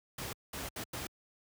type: noise bursts at uneven times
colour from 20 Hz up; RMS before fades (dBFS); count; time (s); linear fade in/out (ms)
pink; -40; 4; 0.18-0.33 / 0.53-0.69 / 0.76-0.84 / 0.93-1.07; 5
effects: high-pass 60 Hz 12 dB/octave